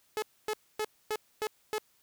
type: tone bursts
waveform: sawtooth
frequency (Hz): 428.7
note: A4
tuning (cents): -45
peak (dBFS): -26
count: 6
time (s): 0.17-1.782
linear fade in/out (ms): 0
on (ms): 52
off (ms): 260
effects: white hiss -68 dBFS RMS until 2.02 s